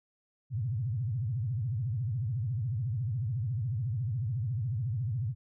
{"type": "tone with vibrato", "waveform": "sine", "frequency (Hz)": 116.54, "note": "A#2", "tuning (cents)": 0, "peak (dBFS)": -29, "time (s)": [0.5, 5.35], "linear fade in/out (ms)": 50, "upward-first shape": "sine", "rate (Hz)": 14, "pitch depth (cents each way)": 290, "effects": []}